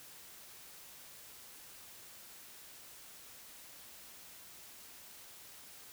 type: silence
effects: white hiss -54 dBFS RMS until 5.92 s